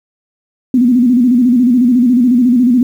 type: tone with vibrato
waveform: sine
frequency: 246 Hz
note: B3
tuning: 7 cents flat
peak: -6 dBFS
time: 0.74-2.83 s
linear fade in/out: 2 ms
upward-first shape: square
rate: 14 Hz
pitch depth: 78 cents each way
effects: 7-bit